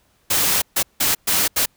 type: noise bursts at uneven times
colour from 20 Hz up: white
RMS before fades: -18 dBFS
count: 5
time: 0.3-0.62 / 0.76-0.83 / 1-1.15 / 1.27-1.48 / 1.56-1.66 s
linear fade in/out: 10 ms
effects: pink hiss -61 dBFS RMS until 1.76 s